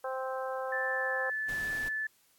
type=harmonic tone; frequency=261.6 Hz; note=C4; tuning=in tune; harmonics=2 / 3 / 4 / 5 / 6; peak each=-35 / -39 / -41 / -43 / -45 dBFS; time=0.04-1.3 s; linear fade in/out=5 ms
type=tone with pitch glide; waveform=sine; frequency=1760 to 1742.8 Hz; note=A6 to A6; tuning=0 to -17 cents; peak=-31 dBFS; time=0.72-2.07 s; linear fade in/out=5 ms; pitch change=-17 cents; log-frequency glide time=0.9-1.16 s
type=noise; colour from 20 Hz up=pink; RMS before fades=-45 dBFS; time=1.48-1.89 s; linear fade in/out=10 ms
effects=white hiss -67 dBFS RMS until 2.38 s + AAC 64 kbps